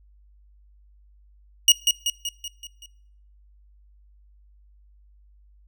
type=tone with echo; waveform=25% pulse; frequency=2876 Hz; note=F#7; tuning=50 cents flat; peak=-7 dBFS; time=1.68-1.72 s; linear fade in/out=2 ms; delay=190 ms; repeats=6; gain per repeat=-5 dB; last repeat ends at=2.86 s; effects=noise-tail reverb RT60 0.7 s tail -23 dB re dry + added 50 Hz sine -52 dBFS peak until 5.67 s